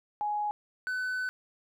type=tone pair in turn; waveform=sine / triangle; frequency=835 / 1506.4 Hz; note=G#5 / F#6; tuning=+9 / +31 cents; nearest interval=minor seventh; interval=1022 cents; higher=second; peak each=-28 dBFS; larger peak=neither; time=0.21-0.51 / 0.87-1.29 s; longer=second; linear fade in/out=0 ms; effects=none